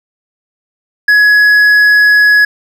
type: tone with hard clipping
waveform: triangle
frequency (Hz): 1682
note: G#6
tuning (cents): +22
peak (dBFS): -5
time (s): 1.08-2.45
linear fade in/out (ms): 5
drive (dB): 7
effects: none